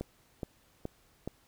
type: click train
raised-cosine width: 2 ms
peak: -22 dBFS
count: 4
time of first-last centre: 0.01-1.276 s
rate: 2.37 Hz
effects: pink hiss -66 dBFS RMS until 1.47 s